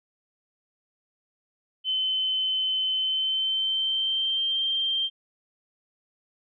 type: tone with pitch glide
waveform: sine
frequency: 3057 to 3161 Hz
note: G7 to G7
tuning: -44 to +14 cents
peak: -23 dBFS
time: 1.84-5.1 s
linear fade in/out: 50 ms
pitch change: +58 cents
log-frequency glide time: 2.94-4.62 s
effects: none